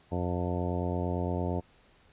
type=harmonic tone; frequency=88.8 Hz; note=F2; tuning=29 cents sharp; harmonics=1 / 2 / 3 / 4 / 5 / 6 / 7 / 8 / 10; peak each=-32 / -35 / -37 / -38 / -39 / -40 / -40 / -41 / -42 dBFS; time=0.11-1.61 s; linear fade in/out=20 ms; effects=pink hiss -62 dBFS RMS until 2.12 s + resampled to 8000 Hz